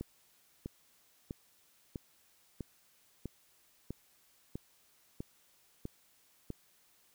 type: click train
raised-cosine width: 3 ms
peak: -26 dBFS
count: 11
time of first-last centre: 0.01-6.504 s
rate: 1.54 Hz
effects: white hiss -68 dBFS RMS until 7.14 s